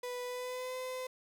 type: tone with pitch glide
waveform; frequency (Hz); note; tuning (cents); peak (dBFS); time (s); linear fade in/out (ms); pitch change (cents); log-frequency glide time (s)
35% pulse; 493.9 to 511.3; B4 to C5; 0 to -40; -36; 0.03-1.07; 5; +60; 0.25-0.76
effects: 11-bit